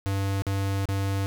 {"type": "tone with dropouts", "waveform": "square", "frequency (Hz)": 98, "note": "G2", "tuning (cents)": 0, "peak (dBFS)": -25, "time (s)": [0.06, 1.26], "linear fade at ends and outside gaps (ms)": 0, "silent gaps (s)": [[0.421, 0.467], [0.855, 0.888]], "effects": []}